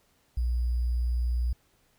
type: tone with sample-and-hold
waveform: sine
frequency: 60.1 Hz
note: B1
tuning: 46 cents flat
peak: -24 dBFS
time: 0.37-1.53 s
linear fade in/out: 5 ms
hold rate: 4900 Hz
effects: pink hiss -67 dBFS RMS until 1.98 s